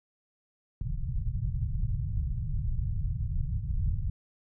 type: low-pass noise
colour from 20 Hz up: pink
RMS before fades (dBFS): -30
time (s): 0.81-4.1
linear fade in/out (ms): 2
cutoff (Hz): 150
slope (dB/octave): 48
effects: none